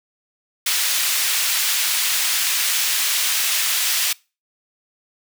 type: high-pass noise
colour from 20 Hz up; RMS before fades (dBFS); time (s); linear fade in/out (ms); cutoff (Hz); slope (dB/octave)
pink; -20; 0.66-4.13; 5; 2400; 12
effects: noise-tail reverb RT60 0.3 s tail -24 dB re dry